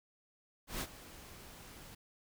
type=noise with ADSR envelope; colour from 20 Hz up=pink; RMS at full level=-37 dBFS; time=0.67-1.95 s; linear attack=140 ms; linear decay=53 ms; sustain=-16 dB; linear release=7 ms; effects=none